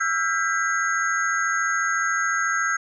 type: tone cluster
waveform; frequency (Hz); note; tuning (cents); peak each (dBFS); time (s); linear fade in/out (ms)
sine; 1327 / 1421 / 1602 / 1992 / 6520; E6 / F6 / G6 / B6 / G#8; +11 / +30 / +37 / +14 / -33; -25 / -30 / -24 / -30 / -31; 0-2.77; 10
effects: none